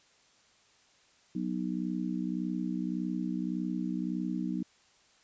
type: harmonic tone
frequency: 61.74 Hz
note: B1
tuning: in tune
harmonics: 3 / 4 / 5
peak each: -34 / -35 / -36 dBFS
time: 1.35-4.63 s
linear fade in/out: 5 ms
effects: white hiss -64 dBFS RMS until 5.23 s + resampled to 16000 Hz